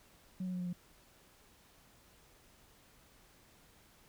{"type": "tone with pitch steps", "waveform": "sine", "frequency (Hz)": [185, 182.88, 180.77, 178.7, 176.65], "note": ["F#3", "F#3", "F#3", "F3", "F3"], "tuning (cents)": [0, -20, -40, 40, 20], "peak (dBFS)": -34, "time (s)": [0.4, 0.73], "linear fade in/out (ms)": 5, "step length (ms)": 66, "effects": ["tanh soft clip ceiling -33 dBFS", "pink hiss -64 dBFS RMS until 4.08 s"]}